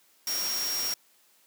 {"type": "tone in noise", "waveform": "sine", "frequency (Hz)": 5588, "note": "F8", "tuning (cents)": 0, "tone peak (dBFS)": -29, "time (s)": [0.27, 0.94], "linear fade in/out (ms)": 2, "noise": "white", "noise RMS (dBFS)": -34, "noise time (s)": [0.27, 0.94], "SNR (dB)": 2, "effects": ["white hiss -63 dBFS RMS until 1.46 s", "high-pass 200 Hz 12 dB/octave"]}